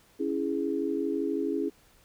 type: chord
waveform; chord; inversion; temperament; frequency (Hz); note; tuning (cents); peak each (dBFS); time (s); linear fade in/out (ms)
sine; C# minor; none; equal; 277.2 / 329.6 / 415.3; C#4 / E4 / G#4; 0 / 0 / 0; -31; 0.19-1.7; 20
effects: pink hiss -61 dBFS RMS until 2.04 s